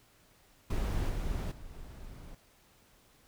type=noise with level steps; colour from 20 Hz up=brown; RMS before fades=-31 / -34 / -48 / -46 dBFS; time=0.7-2.35 s; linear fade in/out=5 ms; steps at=1.09 / 1.51 / 1.73 s; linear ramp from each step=10 ms; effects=pink hiss -64 dBFS RMS until 3.27 s